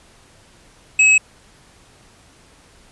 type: tone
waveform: square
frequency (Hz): 2569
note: E7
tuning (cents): -45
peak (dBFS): -10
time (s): 0.99-1.18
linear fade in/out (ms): 5
effects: pink hiss -50 dBFS RMS until 2.91 s + resampled to 24000 Hz